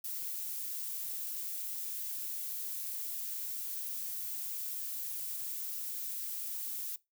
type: noise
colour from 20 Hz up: violet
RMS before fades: -39 dBFS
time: 0.04-6.96 s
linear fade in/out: 5 ms
effects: noise-tail reverb RT60 0.2 s tail -20 dB re dry